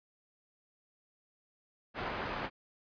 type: low-pass noise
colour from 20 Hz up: white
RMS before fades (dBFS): -38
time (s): 1.94-2.5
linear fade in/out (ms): 50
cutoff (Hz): 1500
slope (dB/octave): 12
effects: resampled to 11025 Hz